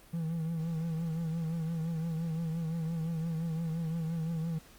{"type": "tone with vibrato", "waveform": "triangle", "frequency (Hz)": 163.5, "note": "E3", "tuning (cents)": -14, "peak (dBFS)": -29, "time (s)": [0.13, 4.59], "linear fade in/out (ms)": 10, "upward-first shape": "triangle", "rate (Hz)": 5.8, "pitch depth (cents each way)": 68, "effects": ["pink hiss -57 dBFS RMS until 4.78 s", "Opus 32 kbps"]}